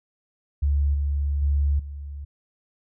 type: tone with level steps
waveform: sine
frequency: 71.4 Hz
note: D2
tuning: 48 cents flat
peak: -18 / -21 / -18 / -32 dBFS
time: 0.62-2.25 s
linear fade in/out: 10 ms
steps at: 0.94 / 1.42 / 1.79 s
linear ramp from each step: 5 ms
effects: none